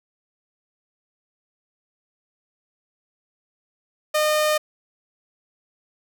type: tone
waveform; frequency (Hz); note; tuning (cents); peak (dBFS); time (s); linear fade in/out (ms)
sawtooth; 610; D#5; -34; -14; 4.14-4.58; 10
effects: none